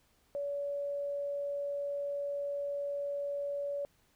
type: tone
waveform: sine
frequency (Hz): 569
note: C#5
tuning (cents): +45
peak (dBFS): -33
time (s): 0.35-3.85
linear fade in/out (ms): 0
effects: pink hiss -70 dBFS RMS until 4.15 s